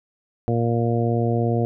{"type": "harmonic tone", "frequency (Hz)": 117.2, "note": "A#2", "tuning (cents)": 10, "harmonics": [1, 2, 3, 4, 5, 6], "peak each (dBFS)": [-21, -25, -27, -26, -31, -29], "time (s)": [0.48, 1.65], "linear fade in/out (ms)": 0, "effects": []}